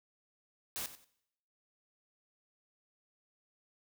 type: noise with echo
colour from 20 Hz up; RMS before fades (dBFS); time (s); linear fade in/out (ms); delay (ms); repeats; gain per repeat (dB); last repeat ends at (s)
white; -39; 0.76-0.86; 0; 92; 2; -13; 1.044
effects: noise-tail reverb RT60 0.8 s tail -21 dB re dry